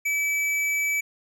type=tone with hard clipping; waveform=sine; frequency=2300 Hz; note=D7; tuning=37 cents flat; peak=-24 dBFS; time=0.05-1.01 s; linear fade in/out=10 ms; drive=12 dB; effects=none